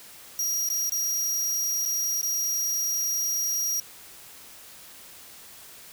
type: tone with dropouts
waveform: sawtooth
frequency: 5710 Hz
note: F8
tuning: 37 cents sharp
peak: -22 dBFS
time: 0.39-3.8 s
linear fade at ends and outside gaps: 2 ms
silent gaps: 0.69-0.7 / 0.896-0.92 / 1.854-1.858 / 2.214-2.229 s
effects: white hiss -47 dBFS RMS until 5.92 s